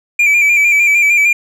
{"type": "tone with vibrato", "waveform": "triangle", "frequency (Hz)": 2349, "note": "D7", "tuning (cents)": 0, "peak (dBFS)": -6, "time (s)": [0.19, 1.33], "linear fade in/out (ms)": 5, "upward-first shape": "square", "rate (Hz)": 6.6, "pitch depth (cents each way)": 38, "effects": []}